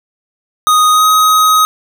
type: tone with pitch glide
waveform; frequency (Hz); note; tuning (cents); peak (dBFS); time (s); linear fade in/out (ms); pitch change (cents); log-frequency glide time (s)
square; 1244.5 to 1261.1; D#6 to D#6; 0 to +23; -7; 0.67-1.65; 0; +23; 0.92-1.04
effects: none